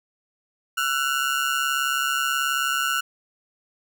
30% pulse ring-modulated tone, 1413 Hz, F6, 20 cents sharp, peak -16 dBFS, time 0.77-3.01 s, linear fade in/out 10 ms, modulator 69.3 Hz, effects none

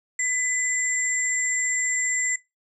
sine tone pair together, 2004 / 7389 Hz, B6 / A#8, +25 / -16 cents, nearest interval octave + major seventh, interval 2259 cents, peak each -25 dBFS, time 0.19-2.36 s, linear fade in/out 5 ms, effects noise-tail reverb RT60 0.2 s tail -19 dB re dry

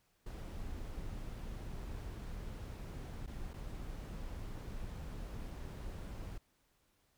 brown noise with dropouts, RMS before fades -44 dBFS, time 0.26-6.38 s, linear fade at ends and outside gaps 5 ms, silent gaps 3.263-3.275 / 3.534-3.539 s, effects pink hiss -75 dBFS RMS until 7.17 s

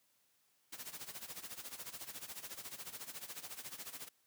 white noise with tremolo, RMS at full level -45 dBFS, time 0.72-4.09 s, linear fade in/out 10 ms, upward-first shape sine, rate 14 Hz, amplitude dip 80%, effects white hiss -75 dBFS RMS until 4.26 s + high-pass 80 Hz 12 dB/octave

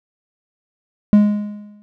triangle tone with exponential decay, 207.7 Hz, G#3, in tune, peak -3 dBFS, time 1.13-1.82 s, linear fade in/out 0 ms, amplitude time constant 150 ms, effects none

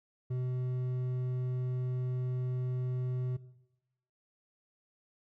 triangle tone with hard clipping, 126.4 Hz, B2, 41 cents sharp, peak -33 dBFS, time 0.3-3.37 s, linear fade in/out 10 ms, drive 10 dB, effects noise-tail reverb RT60 0.9 s tail -17 dB re dry

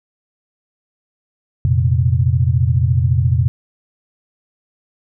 sine chord, F suspended fourth, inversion none, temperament equal, 87.31 / 116.54 / 130.81 Hz, F2 / Bb2 / C3, 0 / 0 / 0 cents, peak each -16 dBFS, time 1.65-3.48 s, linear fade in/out 0 ms, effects none

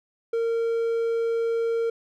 triangle tone, 460 Hz, A#4, 23 cents flat, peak -20 dBFS, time 0.33-1.9 s, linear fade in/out 5 ms, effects none

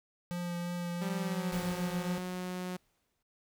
square tone with vibrato, 174.61 Hz, F3, in tune, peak -35 dBFS, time 0.31-2.18 s, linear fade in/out 0 ms, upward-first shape triangle, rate 2.9 Hz, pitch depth 14 cents each way
sawtooth tone with pitch glide, 196 to 181.82 Hz, G3 to F#3, 0 to -30 cents, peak -32 dBFS, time 1.01-2.77 s, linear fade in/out 10 ms, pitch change -130 cents, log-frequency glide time 1.16-1.62 s
pink noise with exponential decay, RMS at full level -42 dBFS, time 1.52-3.23 s, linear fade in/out 5 ms, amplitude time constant 370 ms
effects none

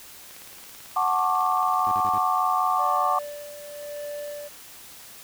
click train, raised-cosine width 0.2 ms, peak -29 dBFS, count 33, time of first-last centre 0.31-2.068 s, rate 18.2 Hz
sine chord, D major seventh, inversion first, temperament equal with one note detuned, 740 / 880 / 1089.7 / 1174.7 Hz, F#5 / A5 / C#6 / D6, 0 / 0 / -30 / 0 cents, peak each -25 / -29 / -26 / -24 dBFS, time 0.96-3.19 s, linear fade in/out 5 ms
15% pulse tone bursts, 102 Hz, G#2, 31 cents flat, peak -30 dBFS, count 4, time 1.87-2.185 s, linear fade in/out 0 ms, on 48 ms, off 41 ms
triangle tone with tremolo, 585 Hz, D5, 7 cents flat, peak -29 dBFS, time 2.78-4.49 s, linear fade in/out 20 ms, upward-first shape sine, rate 0.93 Hz, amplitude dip 60%
effects white hiss -45 dBFS RMS until 5.23 s

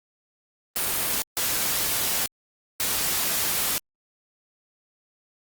white noise bursts at uneven times, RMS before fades -25 dBFS, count 3, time 0.76-1.22 / 1.37-2.26 / 2.8-3.78 s, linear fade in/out 0 ms, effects Opus 32 kbps

